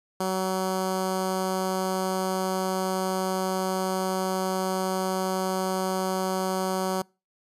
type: tone with notch filter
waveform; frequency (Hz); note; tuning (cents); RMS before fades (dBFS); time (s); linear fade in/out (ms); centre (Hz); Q
10% pulse; 187.9; F#3; +27; -27; 0.2-7.02; 5; 2600; 1.5
effects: noise-tail reverb RT60 0.3 s tail -26 dB re dry + resampled to 32000 Hz